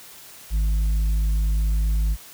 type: tone with tanh clipping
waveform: sine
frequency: 52.4 Hz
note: G#1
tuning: 16 cents sharp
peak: -19 dBFS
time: 0.5-2.17 s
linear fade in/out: 50 ms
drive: 5 dB
effects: white hiss -44 dBFS RMS until 2.33 s